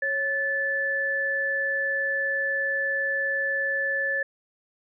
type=tone pair together; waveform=sine; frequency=549 / 1743 Hz; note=C#5 / A6; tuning=-17 / -17 cents; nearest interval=octave + minor sixth; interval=2000 cents; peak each=-31 / -24 dBFS; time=0.02-4.23 s; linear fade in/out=5 ms; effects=none